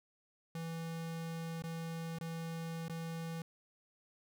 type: tone with dropouts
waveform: square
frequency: 164.81 Hz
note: E3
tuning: in tune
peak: -40 dBFS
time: 0.55-3.42 s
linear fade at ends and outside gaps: 2 ms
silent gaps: 1.622-1.638 / 2.186-2.21 / 2.883-2.896 s
effects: none